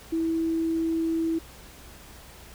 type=tone; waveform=sine; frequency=326.9 Hz; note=E4; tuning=14 cents flat; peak=-23 dBFS; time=0.12-1.39 s; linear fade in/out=10 ms; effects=added 60 Hz sine -51 dBFS peak until 2.54 s + pink hiss -48 dBFS RMS until 2.54 s